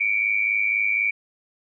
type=tone pair together; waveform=sine; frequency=2262 / 2366 Hz; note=C#7 / D7; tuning=+34 / +12 cents; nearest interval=minor second; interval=78 cents; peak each=-22 dBFS; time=0-1.11 s; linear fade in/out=10 ms; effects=none